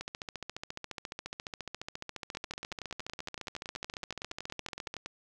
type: two click trains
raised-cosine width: 0.2 ms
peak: -21 / -22 dBFS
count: 72 / 30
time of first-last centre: 0.01-4.941 / 2.35-5.06 s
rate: 14.4 / 10.7 Hz
effects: none